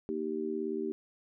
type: chord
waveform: sine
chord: Eb major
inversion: second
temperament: just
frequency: 233.3 / 311.1 / 388.9 Hz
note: Bb3 / Eb4 / G4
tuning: +2 / 0 / -14 cents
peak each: -38 / -37 / -34 dBFS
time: 0.09-0.92 s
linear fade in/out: 0 ms
effects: none